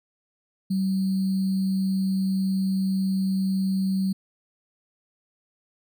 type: tone with sample-and-hold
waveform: sine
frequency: 190.9 Hz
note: G3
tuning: 46 cents flat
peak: -21 dBFS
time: 0.7-4.13 s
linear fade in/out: 10 ms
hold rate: 4410 Hz
effects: none